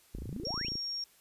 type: exponential sweep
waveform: sine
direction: up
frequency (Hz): 33.91 to 3371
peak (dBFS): -39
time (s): 0.14-0.69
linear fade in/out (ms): 10
type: click train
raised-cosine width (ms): 3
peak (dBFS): -29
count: 18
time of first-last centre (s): 0.15-0.755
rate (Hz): 28.1
type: tone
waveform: sine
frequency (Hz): 5560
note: F8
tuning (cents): -9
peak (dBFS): -34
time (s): 0.45-1.04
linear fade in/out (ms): 2
effects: white hiss -63 dBFS RMS until 1.2 s + resampled to 32000 Hz